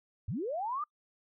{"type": "linear sweep", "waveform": "sine", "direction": "up", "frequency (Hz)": [73.42, 1244.5], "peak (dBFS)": -32, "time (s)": [0.28, 0.84], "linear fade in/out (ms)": 5, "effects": ["noise-tail reverb RT60 0.1 s tail -25 dB re dry"]}